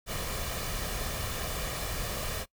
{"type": "noise with comb filter", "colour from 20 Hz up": "pink", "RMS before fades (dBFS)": -34, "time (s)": [0.06, 2.46], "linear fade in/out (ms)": 50, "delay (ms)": 1.7, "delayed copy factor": 0.5, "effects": ["noise-tail reverb RT60 0.1 s tail -22 dB re dry"]}